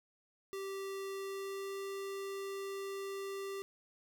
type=tone with pitch glide; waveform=square; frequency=390 to 392.5 Hz; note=G4 to G4; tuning=-9 to +2 cents; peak=-40 dBFS; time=0.53-3.62 s; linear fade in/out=0 ms; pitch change=+11 cents; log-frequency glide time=1.13-1.81 s; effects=none